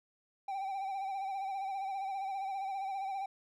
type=tone with vibrato; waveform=triangle; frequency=779 Hz; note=G5; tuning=11 cents flat; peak=-33 dBFS; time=0.48-3.26 s; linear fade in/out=5 ms; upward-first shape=sine; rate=15 Hz; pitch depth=47 cents each way; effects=none